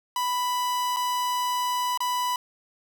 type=tone with dropouts; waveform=45% pulse; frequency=990 Hz; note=B5; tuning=4 cents sharp; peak=-24 dBFS; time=0.16-2.36 s; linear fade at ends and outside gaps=2 ms; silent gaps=0.963-0.968 / 1.975-2.004 s; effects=none